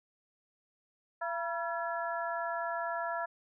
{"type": "harmonic tone with a mistuned harmonic", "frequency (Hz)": 339, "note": "E4", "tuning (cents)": 49, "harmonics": [2, 3, 4, 5], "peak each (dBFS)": [-36, -38, -39, -40], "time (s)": [1.21, 3.26], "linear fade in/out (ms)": 10, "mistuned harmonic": 3, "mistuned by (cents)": -83, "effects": []}